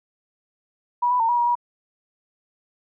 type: tone with pitch steps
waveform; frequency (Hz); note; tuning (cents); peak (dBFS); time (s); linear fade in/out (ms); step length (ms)
sine; 970 / 991 / 909 / 963 / 954 / 963; B5 / B5 / A#5 / B5 / A#5 / B5; -31 / +6 / -44 / -44 / +40 / -44; -17; 1.02-1.554; 10; 89
effects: none